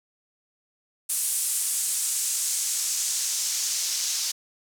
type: noise with band-pass filter sweep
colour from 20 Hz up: white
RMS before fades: -27 dBFS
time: 1.09-4.32 s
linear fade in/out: 10 ms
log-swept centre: 9400 to 5600 Hz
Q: 1.8
effects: none